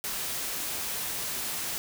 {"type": "noise", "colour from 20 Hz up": "white", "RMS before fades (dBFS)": -33, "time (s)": [0.04, 1.78], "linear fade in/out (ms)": 0, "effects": []}